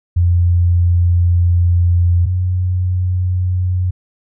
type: tone pair in turn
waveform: sine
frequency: 87.31 / 91 Hz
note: F2 / F#2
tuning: 0 / -28 cents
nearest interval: minor second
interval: 72 cents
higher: second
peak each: -9 / -13 dBFS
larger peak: first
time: 0.16-2.26 / 2.26-3.91 s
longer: first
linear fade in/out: 10 ms
effects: none